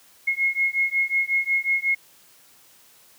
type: beating tone pair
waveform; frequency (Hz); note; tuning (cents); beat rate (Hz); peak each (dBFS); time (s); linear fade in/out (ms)
sine; 2160 / 2165.5; C#7 / C#7; -45 / -41; 5.5; -23; 0.27-1.95; 10
effects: white hiss -54 dBFS RMS until 3.18 s + high-pass 80 Hz 12 dB/octave